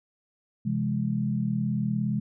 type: chord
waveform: sine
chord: C augmented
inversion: none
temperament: equal with one note detuned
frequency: 130.81 / 168.08 / 207.7 Hz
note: C3 / E3 / G#3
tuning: 0 / +34 / 0 cents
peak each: -29 / -31 / -27 dBFS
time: 0.65-2.2 s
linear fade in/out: 10 ms
effects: none